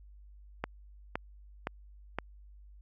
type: click train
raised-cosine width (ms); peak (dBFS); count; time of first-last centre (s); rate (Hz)
0.5; -17; 4; 0.64-2.186; 1.94
effects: added 50 Hz sine -51 dBFS peak until 2.81 s